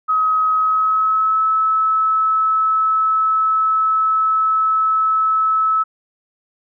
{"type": "tone with pitch glide", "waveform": "sine", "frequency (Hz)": [1271, 1300], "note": ["D#6", "E6"], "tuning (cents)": [36, -24], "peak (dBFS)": -13, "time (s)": [0.08, 5.84], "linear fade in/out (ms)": 20, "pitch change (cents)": 40, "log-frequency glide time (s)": [0.54, 1.41], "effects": []}